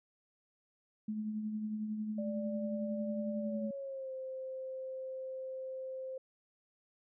sine tone with tremolo, 214.4 Hz, A3, 45 cents flat, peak -33 dBFS, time 1.08-3.71 s, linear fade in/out 5 ms, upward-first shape triangle, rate 11 Hz, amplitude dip 45%
sine tone with pitch glide, 587.3 to 523.2 Hz, D5 to C5, 0 to 0 cents, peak -39 dBFS, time 2.18-6.18 s, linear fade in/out 5 ms, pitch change -200 cents, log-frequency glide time 3.37-4.12 s
effects none

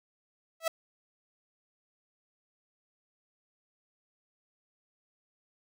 sawtooth tone with exponential growth, 654 Hz, E5, 14 cents flat, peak -20 dBFS, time 0.6-0.68 s, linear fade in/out 5 ms, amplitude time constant 17 ms, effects none

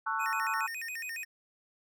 sine chord, F# minor seventh, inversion first, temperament just, 888 / 1110 / 1332 / 1480 Hz, A5 / C#6 / E6 / F#6, +16 / +2 / +18 / 0 cents, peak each -35 dBFS, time 0.06-0.67 s, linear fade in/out 10 ms
square tone with vibrato, 2140 Hz, C7, 38 cents sharp, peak -37 dBFS, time 0.19-1.25 s, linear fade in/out 20 ms, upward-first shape square, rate 7.2 Hz, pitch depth 270 cents each way
effects none

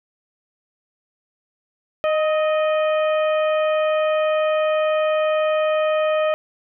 harmonic tone with a mistuned harmonic, 618 Hz, D#5, 12 cents flat, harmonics 1 / 2 / 3 / 4 / 5, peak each -17 / -26 / -32 / -32 / -36 dBFS, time 2.04-6.34 s, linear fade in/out 0 ms, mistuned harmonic 2, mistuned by +33 cents, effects none

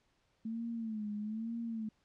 sine tone with vibrato, 220 Hz, A3, in tune, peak -36 dBFS, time 0.45-1.89 s, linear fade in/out 5 ms, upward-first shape sine, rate 1.1 Hz, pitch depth 97 cents each way, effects pink hiss -75 dBFS RMS until 2.04 s + low-pass 6000 Hz 12 dB/octave

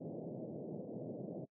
pink band-pass noise, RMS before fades -45 dBFS, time 0-1.46 s, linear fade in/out 20 ms, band 130 to 640 Hz, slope 48 dB/octave, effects noise-tail reverb RT60 0.1 s tail -23 dB re dry

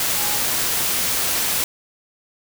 sine tone in noise, 830.6 Hz, G#5, in tune, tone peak -32 dBFS, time 0.17-0.37 s, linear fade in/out 2 ms, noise white, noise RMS -21 dBFS, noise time 0-1.64 s, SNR -14 dB, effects none

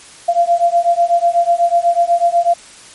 sine beating tone pair, 685 / 693.1 Hz, F5 / F5, -34 / -13 cents, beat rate 8.1 Hz, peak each -13 dBFS, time 0.28-2.54 s, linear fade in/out 10 ms, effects white hiss -39 dBFS RMS until 2.94 s + MP3 48 kbps

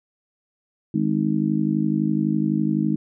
harmonic tone, 51.91 Hz, G#1, in tune, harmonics 3 / 4 / 5 / 6, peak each -25 / -22 / -27 / -24 dBFS, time 0.94-2.96 s, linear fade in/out 5 ms, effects none

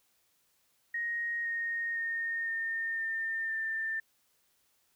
sine tone with pitch steps, 1873 / 1855.8 / 1838.7 / 1821.8 / 1805 / 1788.4 Hz, A#6 / A#6 / A#6 / A#6 / A6 / A6, +8 / -8 / -24 / -40 / +44 / +28 cents, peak -31 dBFS, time 0.94-4 s, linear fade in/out 5 ms, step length 510 ms, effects white hiss -72 dBFS RMS until 4.95 s

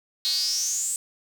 square tone with high-pass filter sweep, 169.5 Hz, E3, 49 cents sharp, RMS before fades -26 dBFS, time 0.25-0.96 s, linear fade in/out 0 ms, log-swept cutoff 4100 to 8200 Hz, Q 9.8, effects none

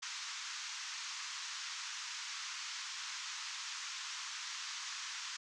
white band-pass noise, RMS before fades -44 dBFS, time 0.02-5.37 s, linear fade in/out 10 ms, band 970 to 6800 Hz, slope 48 dB/octave, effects none

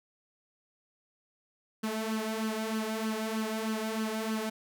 sawtooth tone with flanger, 219.6 Hz, A3, 3 cents flat, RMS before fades -33 dBFS, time 1.83-4.5 s, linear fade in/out 10 ms, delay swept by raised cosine 0.65 to 3.25 ms, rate 3.2 Hz, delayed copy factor +0.65, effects none

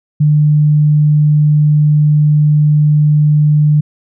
sine tone, 150 Hz, D3, 37 cents sharp, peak -6 dBFS, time 0.2-3.81 s, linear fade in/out 10 ms, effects none

